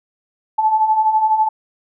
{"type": "beating tone pair", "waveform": "sine", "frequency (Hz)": [860, 872], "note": ["A5", "A5"], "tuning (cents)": [-40, -16], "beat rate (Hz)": 12, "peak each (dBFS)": [-20, -13], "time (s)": [0.58, 1.49], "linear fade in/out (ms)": 10, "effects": []}